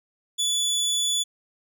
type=tone; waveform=25% pulse; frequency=3447 Hz; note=A7; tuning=36 cents flat; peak=-18 dBFS; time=0.38-1.24 s; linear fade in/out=20 ms; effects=none